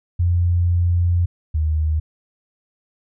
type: tone pair in turn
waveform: sine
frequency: 87.31 / 77.78 Hz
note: F2 / D#2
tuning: 0 / 0 cents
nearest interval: major second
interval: 200 cents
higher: first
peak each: -14 / -16 dBFS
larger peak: first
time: 0.19-1.26 / 1.54-2 s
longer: first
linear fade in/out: 10 ms
effects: none